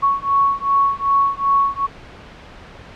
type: beating tone pair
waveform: sine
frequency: 1108.7 / 1111.3 Hz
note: C#6 / C#6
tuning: 0 / +4 cents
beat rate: 2.6 Hz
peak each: -17 dBFS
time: 0.02-1.87 s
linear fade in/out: 20 ms
effects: pink hiss -39 dBFS RMS until 2.95 s + low-pass 3000 Hz 12 dB/octave